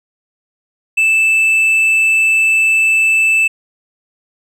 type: tone with hard clipping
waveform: sine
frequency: 2637 Hz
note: E7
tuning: in tune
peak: -10 dBFS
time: 0.97-3.48 s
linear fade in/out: 10 ms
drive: 3 dB
effects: none